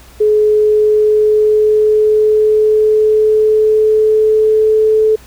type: tone with pitch glide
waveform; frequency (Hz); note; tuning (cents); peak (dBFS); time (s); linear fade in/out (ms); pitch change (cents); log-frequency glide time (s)
sine; 424.9 to 434.8; G#4 to A4; +40 to -21; -7; 0.2-5.16; 10; +39; 0.53-5.04
effects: added 60 Hz sine -40 dBFS peak until 5.26 s + pink hiss -42 dBFS RMS until 5.26 s